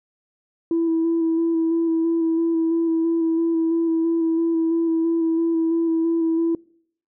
sine tone with vibrato, 329.6 Hz, E4, in tune, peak -16 dBFS, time 0.71-6.55 s, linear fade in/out 2 ms, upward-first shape square, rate 3 Hz, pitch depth 16 cents each way, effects noise-tail reverb RT60 0.7 s tail -26 dB re dry + tanh soft clip ceiling -14 dBFS

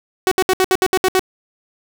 sawtooth tone bursts, 374.5 Hz, F#4, 21 cents sharp, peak -8 dBFS, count 9, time 0.27-1.194 s, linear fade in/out 0 ms, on 44 ms, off 66 ms, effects none

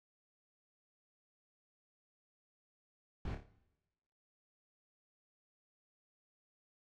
brown noise with echo, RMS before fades -39 dBFS, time 3.25-3.35 s, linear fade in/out 2 ms, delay 28 ms, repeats 5, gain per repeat -6 dB, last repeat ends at 3.49 s, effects noise-tail reverb RT60 1.0 s tail -19 dB re dry + low-pass 4000 Hz 12 dB/octave

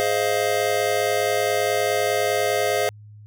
square chord, F minor seventh, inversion first, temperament just, 419.1 / 523.8 / 628.6 / 698.5 Hz, Ab4 / C5 / Eb5 / F5, +16 / +2 / +18 / 0 cents, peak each -26 dBFS, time 0-2.89 s, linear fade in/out 0 ms, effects added 105 Hz sine -41 dBFS peak until 3.26 s

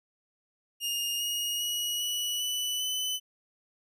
sawtooth tone with pitch steps, 2837 / 2872 / 2907 / 2942 / 2978 / 3014 Hz, F7 / F7 / F#7 / F#7 / F#7 / F#7, +27 / +48 / -31 / -11 / +11 / +31 cents, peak -26 dBFS, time 0.8-3.2 s, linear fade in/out 50 ms, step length 400 ms, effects none

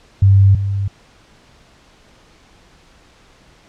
sine tone pair in turn, 98 / 98.97 Hz, G2 / G2, 0 / +17 cents, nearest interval unison, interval 17 cents, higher second, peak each -6 / -16 dBFS, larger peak first, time 0.22-0.55 / 0.55-0.88 s, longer neither, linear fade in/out 5 ms, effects pink hiss -49 dBFS RMS until 3.68 s + low-pass 6000 Hz 12 dB/octave

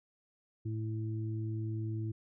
harmonic tone, 110 Hz, A2, in tune, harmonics 1 / 2 / 3, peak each -34 / -48 / -42 dBFS, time 0.65-2.12 s, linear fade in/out 10 ms, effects none

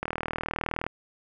click train, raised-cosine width 0.5 ms, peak -14 dBFS, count 34, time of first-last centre 0.03-0.865 s, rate 39.5 Hz, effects none

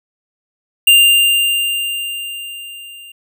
square tone with level ramp, 2794 Hz, F7, in tune, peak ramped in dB -5 to -35 dBFS, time 0.87-3.12 s, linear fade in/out 5 ms, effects none

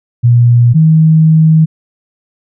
sine tone pair in turn, 120 / 158.71 Hz, B2 / D#3, -49 / +35 cents, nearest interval perfect fourth, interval 484 cents, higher second, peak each -3 dBFS, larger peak neither, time 0.23-0.74 / 0.74-1.66 s, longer second, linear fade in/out 20 ms, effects none

